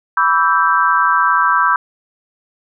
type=chord; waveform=sine; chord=E minor seventh; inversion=second; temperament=equal with one note detuned; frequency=987.8 / 1145.2 / 1318.5 / 1568 Hz; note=B5 / D6 / E6 / G6; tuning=0 / -44 / 0 / 0 cents; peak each=-16 dBFS; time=0.17-1.76 s; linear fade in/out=2 ms; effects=none